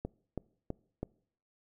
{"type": "click train", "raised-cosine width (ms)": 2, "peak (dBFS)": -22, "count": 4, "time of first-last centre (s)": [0.05, 1.03], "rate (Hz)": 3.06, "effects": ["noise-tail reverb RT60 0.6 s tail -24 dB re dry"]}